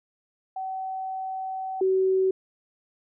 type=tone pair in turn; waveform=sine; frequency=760 / 378.5 Hz; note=F#5 / F#4; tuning=+46 / +39 cents; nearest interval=octave; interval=1207 cents; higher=first; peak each=-29 / -19 dBFS; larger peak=second; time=0.56-1.81 / 1.81-2.31 s; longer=first; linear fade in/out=5 ms; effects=none